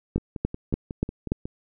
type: two click trains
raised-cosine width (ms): 3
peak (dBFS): -10 / -19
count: 5 / 8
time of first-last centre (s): 0.16-1.319 / 0.18-1.455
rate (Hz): 3.45 / 5.49
effects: none